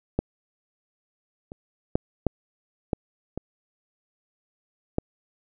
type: clicks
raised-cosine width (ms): 2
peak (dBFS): -9 / -25 / -7 / -7 / -10 / -17 / -9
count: 7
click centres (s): 0.19 / 1.519 / 1.955 / 2.267 / 2.932 / 3.376 / 4.984
effects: none